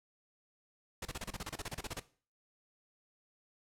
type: noise bursts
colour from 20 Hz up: pink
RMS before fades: -40 dBFS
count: 16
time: 1.02-1.998 s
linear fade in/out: 5 ms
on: 33 ms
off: 30 ms
effects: noise-tail reverb RT60 0.4 s tail -17 dB re dry + low-pass 11000 Hz 12 dB/octave